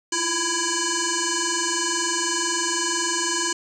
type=tone with frequency modulation; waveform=sine; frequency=2977 Hz; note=F#7; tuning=10 cents sharp; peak=-21 dBFS; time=0.12-3.53 s; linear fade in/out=5 ms; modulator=664 Hz; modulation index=7.1; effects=9-bit